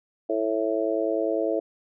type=harmonic tone; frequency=110 Hz; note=A2; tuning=in tune; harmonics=3 / 4 / 5 / 6; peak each=-28 / -28 / -28 / -28 dBFS; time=0.29-1.6 s; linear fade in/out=10 ms; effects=none